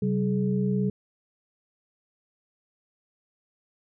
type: tone cluster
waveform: sine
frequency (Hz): 132.7 / 191.8 / 422.5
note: C3 / G3 / G#4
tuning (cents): +25 / -37 / +30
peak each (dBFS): -28 / -24 / -31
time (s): 0.02-0.9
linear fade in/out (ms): 5
effects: none